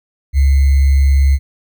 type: tone with sample-and-hold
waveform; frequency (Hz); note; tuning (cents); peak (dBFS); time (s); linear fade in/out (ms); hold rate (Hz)
sine; 68.8; C#2; -12; -7; 0.33-1.39; 50; 2100
effects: none